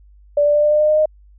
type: tone with pitch steps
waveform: sine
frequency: 583 / 587.7 / 592.5 / 597.3 / 602.2 / 607.1 / 612 / 617 Hz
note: D5 / D5 / D5 / D5 / D5 / D#5 / D#5 / D#5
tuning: -13 / +1 / +15 / +29 / +43 / -43 / -29 / -15 cents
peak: -11 dBFS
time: 0.37-1.058 s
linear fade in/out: 5 ms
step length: 86 ms
effects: added 50 Hz sine -44 dBFS peak until 1.38 s